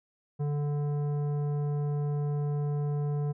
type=tone with tanh clipping; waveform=triangle; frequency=146 Hz; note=D3; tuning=10 cents flat; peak=-29 dBFS; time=0.39-3.33 s; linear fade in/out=20 ms; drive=16 dB; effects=none